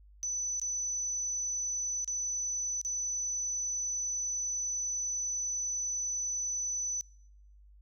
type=tone with dropouts; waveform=sine; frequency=5990 Hz; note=F#8; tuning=20 cents sharp; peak=-31 dBFS; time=0.23-7.01 s; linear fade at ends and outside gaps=0 ms; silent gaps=0.598-0.616 / 2.045-2.077 / 2.814-2.849 s; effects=noise-tail reverb RT60 0.8 s tail -24 dB re dry + added 50 Hz sine -54 dBFS peak until 7.81 s